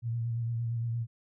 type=tone with vibrato; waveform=sine; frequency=116.54 Hz; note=A#2; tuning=in tune; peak=-29 dBFS; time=0.02-1.07 s; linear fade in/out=50 ms; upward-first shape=sine; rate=8.7 Hz; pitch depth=33 cents each way; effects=none